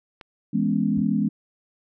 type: click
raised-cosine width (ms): 0.3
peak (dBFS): -24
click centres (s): 0.212
type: chord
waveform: sine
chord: C# minor seventh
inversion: first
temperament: equal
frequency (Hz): 164.81 / 207.7 / 246.9 / 277.2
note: E3 / G#3 / B3 / C#4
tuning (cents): 0 / 0 / 0 / 0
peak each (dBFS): -27 / -22 / -26 / -27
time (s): 0.53-1.29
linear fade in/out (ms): 10
type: tone with exponential decay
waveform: triangle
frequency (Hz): 87.31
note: F2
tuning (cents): 0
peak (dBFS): -30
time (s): 0.97-1.09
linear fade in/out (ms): 5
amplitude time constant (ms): 26
effects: none